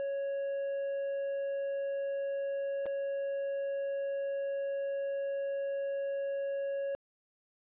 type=tone with dropouts; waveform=triangle; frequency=554.4 Hz; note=C#5; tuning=in tune; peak=-30 dBFS; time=0-6.95 s; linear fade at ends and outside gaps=0 ms; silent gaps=2.857-2.864 s; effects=resampled to 8000 Hz